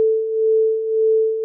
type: beating tone pair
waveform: sine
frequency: 440 / 441.8 Hz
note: A4 / A4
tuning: 0 / +7 cents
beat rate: 1.8 Hz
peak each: -22 / -15 dBFS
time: 0-1.44 s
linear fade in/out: 0 ms
effects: none